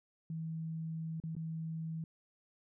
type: tone with dropouts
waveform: sine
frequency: 161.5 Hz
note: E3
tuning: 35 cents flat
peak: -37 dBFS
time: 0.3-2.04 s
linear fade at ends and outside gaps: 2 ms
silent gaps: 1.201-1.237 / 1.352-1.365 s
effects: none